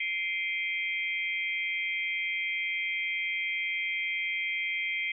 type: tone cluster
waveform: sine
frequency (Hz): 2088 / 2318 / 2496 / 3191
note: C7 / D7 / D#7 / G7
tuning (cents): -4 / -23 / +5 / +30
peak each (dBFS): -31 / -35 / -38 / -39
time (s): 0-5.12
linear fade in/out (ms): 5
effects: none